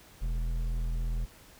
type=tone with hard clipping; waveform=sine; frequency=41.34 Hz; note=E1; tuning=6 cents sharp; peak=-30 dBFS; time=0.21-1.26 s; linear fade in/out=20 ms; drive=8 dB; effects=pink hiss -55 dBFS RMS until 1.59 s